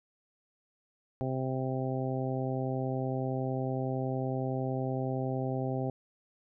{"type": "harmonic tone", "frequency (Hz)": 130.81, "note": "C3", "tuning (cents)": 0, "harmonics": [1, 2, 3, 4, 5, 6], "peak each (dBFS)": [-33, -36, -38, -39, -40, -41], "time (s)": [1.21, 5.9], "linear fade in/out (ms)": 0, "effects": []}